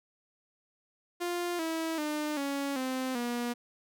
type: tone with pitch steps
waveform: sawtooth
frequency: 350 / 324.7 / 301.2 / 279.4 / 259.2 / 240.4 Hz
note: F4 / E4 / D4 / C#4 / C4 / B3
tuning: +4 / -26 / +44 / +14 / -16 / -46 cents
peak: -27 dBFS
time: 1.2-3.54 s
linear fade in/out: 20 ms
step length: 390 ms
effects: none